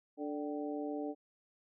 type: harmonic tone with a mistuned harmonic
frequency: 146.83 Hz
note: D3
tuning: in tune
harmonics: 2 / 3 / 4 / 5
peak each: -38 / -42 / -44 / -46 dBFS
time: 0.17-1.15 s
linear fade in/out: 50 ms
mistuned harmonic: 5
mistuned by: +82 cents
effects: none